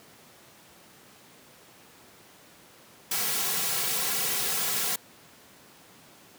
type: noise with comb filter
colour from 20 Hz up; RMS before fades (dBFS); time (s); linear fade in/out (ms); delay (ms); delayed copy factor
white; -28; 3.11-4.96; 5; 3.3; -0.85
effects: pink hiss -53 dBFS RMS until 6.38 s + high-pass 150 Hz 12 dB/octave